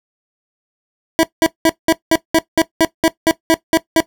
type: tone bursts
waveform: 25% pulse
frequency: 325.4 Hz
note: E4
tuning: 22 cents flat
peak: -5 dBFS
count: 13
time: 1.19-4.003 s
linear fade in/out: 0 ms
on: 41 ms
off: 190 ms
effects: noise-tail reverb RT60 0.1 s tail -17 dB re dry